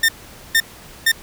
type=tone bursts; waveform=sawtooth; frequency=1813 Hz; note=A#6; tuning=49 cents flat; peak=-8 dBFS; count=3; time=0.03-1.118 s; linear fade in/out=5 ms; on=56 ms; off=460 ms; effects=pink hiss -41 dBFS RMS until 1.22 s